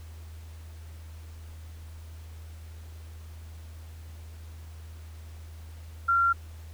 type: tone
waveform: sine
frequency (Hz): 1376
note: F6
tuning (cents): -26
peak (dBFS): -20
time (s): 6.08-6.33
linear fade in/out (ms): 10
effects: added 80 Hz sine -41 dBFS peak until 6.73 s + pink hiss -56 dBFS RMS until 6.73 s